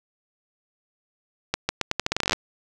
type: accelerating click train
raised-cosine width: 0.2 ms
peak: -5 dBFS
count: 16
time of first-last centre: 1.54-2.331 s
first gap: 150 ms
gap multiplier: 0.82
effects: none